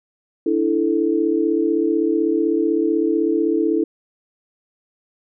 sine chord, D suspended second, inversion none, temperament equal with one note detuned, 293.7 / 329.6 / 438.5 Hz, D4 / E4 / A4, 0 / 0 / -6 cents, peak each -22 / -18 / -21 dBFS, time 0.46-3.84 s, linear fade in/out 5 ms, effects none

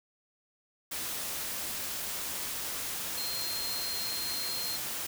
sine tone in noise, 4195 Hz, C8, 4 cents sharp, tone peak -35 dBFS, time 3.17-4.77 s, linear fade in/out 10 ms, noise white, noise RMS -36 dBFS, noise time 0.91-5.07 s, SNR -2 dB, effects none

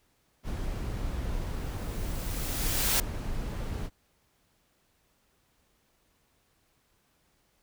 brown noise, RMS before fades -33 dBFS, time 0.43-3.9 s, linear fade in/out 50 ms
white noise with exponential growth, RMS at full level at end -25 dBFS, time 1.34-3 s, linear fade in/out 1 ms, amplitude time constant 360 ms
effects pink hiss -70 dBFS RMS until 7.62 s

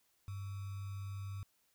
sine tone with sample-and-hold, 98.3 Hz, G2, 5 cents sharp, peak -40 dBFS, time 0.28-1.43 s, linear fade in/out 0 ms, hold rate 1225 Hz, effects white hiss -75 dBFS RMS until 1.74 s

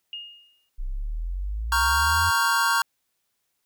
sine tone with exponential decay, 2845 Hz, F7, 31 cents sharp, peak -30 dBFS, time 0.13-0.69 s, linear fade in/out 1 ms, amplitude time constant 120 ms
sine exponential sweep, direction up, 30.4 to 89 Hz, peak -26 dBFS, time 0.78-2.31 s, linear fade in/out 20 ms
square chord, G half-diminished seventh, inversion first, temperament equal, 932.3 / 1108.7 / 1396.9 / 1568 Hz, Bb5 / Db6 / F6 / G6, 0 / 0 / 0 / 0 cents, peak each -26 dBFS, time 1.72-2.82 s, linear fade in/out 2 ms
effects white hiss -75 dBFS RMS until 3.65 s

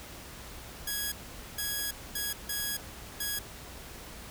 5% pulse tone bursts at uneven times, 1661.2 Hz, G#6, in tune, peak -20 dBFS, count 5, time 0.87-1.12 / 1.58-1.91 / 2.15-2.33 / 2.49-2.77 / 3.2-3.39 s, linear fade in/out 5 ms, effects added 60 Hz sine -51 dBFS peak until 4.3 s + pink hiss -46 dBFS RMS until 4.3 s

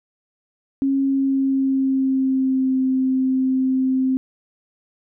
sine tone with pitch glide, 272.5 to 261.2 Hz, C#4 to C4, -29 to -3 cents, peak -16 dBFS, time 0.82-4.17 s, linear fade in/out 0 ms, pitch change -74 cents, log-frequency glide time 0.98-2.79 s, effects none

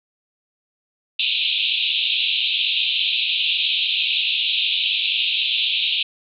white band-pass noise, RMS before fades -21 dBFS, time 1.19-6.03 s, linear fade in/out 5 ms, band 2500 to 3900 Hz, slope 96 dB/octave, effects none

